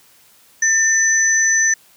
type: tone pair together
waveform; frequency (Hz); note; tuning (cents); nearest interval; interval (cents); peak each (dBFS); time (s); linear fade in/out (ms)
sine; 1798 / 6020; A6 / F#8; +37 / +29; octave + major sixth; 2092; -15; 0.62-1.74; 5
effects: white hiss -51 dBFS RMS until 1.96 s + high-pass 60 Hz 12 dB/octave

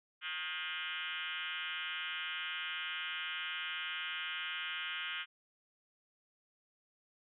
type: tone with frequency modulation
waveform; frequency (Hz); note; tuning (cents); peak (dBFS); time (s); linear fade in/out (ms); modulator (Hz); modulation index
sine; 2263; C#7; +35; -37; 0.21-5.26; 50; 168; 5.8
effects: none

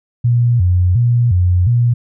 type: tone with vibrato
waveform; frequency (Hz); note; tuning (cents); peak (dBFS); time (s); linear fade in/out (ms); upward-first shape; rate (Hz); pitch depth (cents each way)
sine; 103.83; G#2; 0; -9; 0.24-1.94; 10; square; 1.4; 250
effects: none

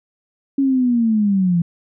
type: linear sweep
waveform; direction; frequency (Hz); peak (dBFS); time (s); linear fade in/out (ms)
sine; down; 278 to 166.5; -13; 0.58-1.62; 5
effects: none

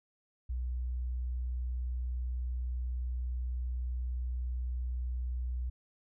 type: tone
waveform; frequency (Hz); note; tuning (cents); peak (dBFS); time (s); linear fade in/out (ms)
sine; 61.74; B1; 0; -32; 0.49-5.7; 10
effects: none

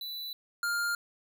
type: tone pair in turn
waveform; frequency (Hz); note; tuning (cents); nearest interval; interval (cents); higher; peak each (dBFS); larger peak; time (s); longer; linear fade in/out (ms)
square; 3972 / 1404.3; B7 / F6; +9 / +9; octave + tritone; 1800; first; -37 / -29; second; 0.01-0.33 / 0.63-0.95; neither; 2
effects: none

